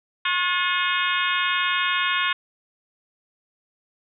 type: harmonic tone with a mistuned harmonic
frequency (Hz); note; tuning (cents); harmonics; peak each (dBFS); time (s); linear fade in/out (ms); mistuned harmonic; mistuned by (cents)
360.7; F#4; -44; 3 / 4 / 5 / 6 / 7 / 8 / 9 / 10; -26 / -27 / -28 / -29 / -29 / -30 / -31 / -31; 0.25-2.33; 5; 5; -69
effects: none